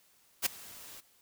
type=noise with ADSR envelope; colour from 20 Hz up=white; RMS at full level=-26 dBFS; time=0.42-1.01 s; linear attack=42 ms; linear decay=6 ms; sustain=-23 dB; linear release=17 ms; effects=white hiss -66 dBFS RMS until 1.21 s